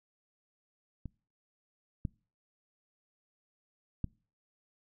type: clicks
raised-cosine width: 5 ms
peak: -28 / -21 / -20 dBFS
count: 3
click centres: 1.057 / 2.052 / 4.043 s
effects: noise-tail reverb RT60 0.4 s tail -26 dB re dry